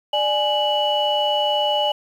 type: tone cluster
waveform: sine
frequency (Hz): 593 / 837 / 2949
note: D5 / G#5 / F#7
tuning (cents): +17 / +13 / -6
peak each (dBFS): -21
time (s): 0.13-1.92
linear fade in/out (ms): 5
effects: tanh soft clip ceiling -9 dBFS + 8-bit